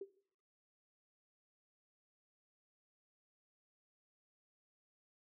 sine tone with exponential decay, 392 Hz, G4, in tune, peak -39 dBFS, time 0.01-0.1 s, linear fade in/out 5 ms, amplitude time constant 18 ms, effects noise-tail reverb RT60 0.6 s tail -17 dB re dry

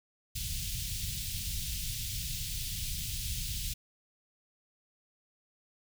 pink band-stop noise, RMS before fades -36 dBFS, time 0.35-3.74 s, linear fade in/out 10 ms, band 140 to 3000 Hz, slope 24 dB/octave, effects none

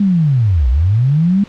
sine linear two-way sweep, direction down then up, 206.9 to 57.1 to 206.9 Hz, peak -9 dBFS, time 0-1.44 s, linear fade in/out 5 ms, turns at 0.69 s, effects pink hiss -40 dBFS RMS until 1.48 s + low-pass 4000 Hz 12 dB/octave

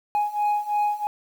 sine beating tone pair, 830.6 / 833.6 Hz, G#5 / G#5, 0 / +6 cents, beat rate 3 Hz, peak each -23 / -21 dBFS, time 0.15-1.07 s, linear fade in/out 0 ms, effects tanh soft clip ceiling -18 dBFS + 8-bit

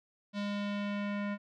square tone with low-pass filter sweep, 203.8 Hz, G#3, 32 cents flat, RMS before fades -35 dBFS, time 0.33-1.38 s, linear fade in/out 50 ms, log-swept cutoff 4100 to 2000 Hz, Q 1.7, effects none

